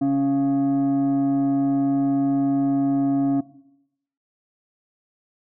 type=tone with frequency modulation; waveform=sine; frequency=277.2 Hz; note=C#4; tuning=in tune; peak=-16 dBFS; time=0.01-3.41 s; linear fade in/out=10 ms; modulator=415 Hz; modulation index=0.46; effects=noise-tail reverb RT60 0.8 s tail -18 dB re dry + tanh soft clip ceiling -15 dBFS